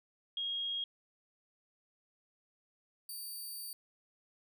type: tone pair in turn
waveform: sine / 5% pulse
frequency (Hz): 3268 / 4622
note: G#7 / D8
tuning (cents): -29 / -28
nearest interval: tritone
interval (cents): 601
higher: second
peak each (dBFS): -34 / -35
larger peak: first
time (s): 0.37-0.84 / 3.09-3.73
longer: second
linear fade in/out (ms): 2
effects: none

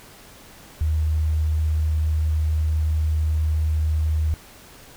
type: tone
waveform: sine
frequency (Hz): 77.78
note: D#2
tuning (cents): 0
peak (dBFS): -18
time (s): 0.81-4.34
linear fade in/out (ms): 0
effects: pink hiss -46 dBFS RMS until 4.96 s

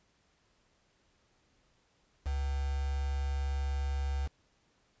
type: tone with quantisation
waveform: sine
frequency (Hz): 69.3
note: C#2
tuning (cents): 0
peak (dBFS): -30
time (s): 2.25-4.28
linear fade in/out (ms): 20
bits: 7
effects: pink hiss -71 dBFS RMS until 5 s + resampled to 16000 Hz

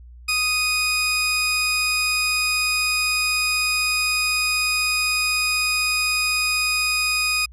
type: tone pair together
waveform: sawtooth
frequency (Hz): 1244.5 / 2489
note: D#6 / D#7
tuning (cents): 0 / 0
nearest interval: octave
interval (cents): 1200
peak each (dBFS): -25 / -15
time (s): 0.28-7.46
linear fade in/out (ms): 10
effects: added 60 Hz sine -40 dBFS peak until 7.52 s + low-pass 12000 Hz 12 dB/octave

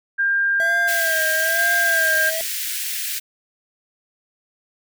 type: tone with tremolo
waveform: sine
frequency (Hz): 1599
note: G6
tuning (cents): +34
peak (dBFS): -16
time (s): 0.18-2.31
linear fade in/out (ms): 20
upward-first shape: square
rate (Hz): 0.71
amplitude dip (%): 25
type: tone with vibrato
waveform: square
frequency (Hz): 659.3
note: E5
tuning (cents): 0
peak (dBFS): -26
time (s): 0.6-2.41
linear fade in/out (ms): 0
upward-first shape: sine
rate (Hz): 1.1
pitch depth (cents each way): 81
type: high-pass noise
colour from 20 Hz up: white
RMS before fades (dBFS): -26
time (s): 0.87-3.2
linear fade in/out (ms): 20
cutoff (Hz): 1600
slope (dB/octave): 48
effects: none

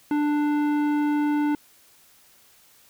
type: tone with tanh clipping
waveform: sine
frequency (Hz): 295.4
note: D4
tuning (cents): +10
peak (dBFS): -22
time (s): 0.11-1.55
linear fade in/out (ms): 2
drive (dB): 14
effects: white hiss -56 dBFS RMS until 2.89 s

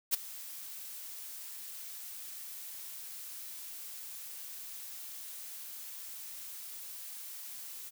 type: noise with ADSR envelope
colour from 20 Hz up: blue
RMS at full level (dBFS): -26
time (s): 0.11-7.91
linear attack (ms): 29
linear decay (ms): 13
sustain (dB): -19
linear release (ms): 35
effects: none

